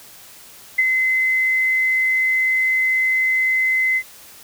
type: tone with ADSR envelope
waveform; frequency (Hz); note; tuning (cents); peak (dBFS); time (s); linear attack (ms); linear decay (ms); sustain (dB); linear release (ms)
sine; 2049; C7; -37; -11; 0.78-4.03; 10; 35; -4; 63
effects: white hiss -43 dBFS RMS until 4.43 s